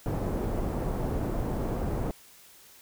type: low-pass noise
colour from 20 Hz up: pink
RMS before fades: -30 dBFS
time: 0.06-2.11 s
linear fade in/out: 0 ms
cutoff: 670 Hz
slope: 12 dB/octave
effects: white hiss -54 dBFS RMS until 2.81 s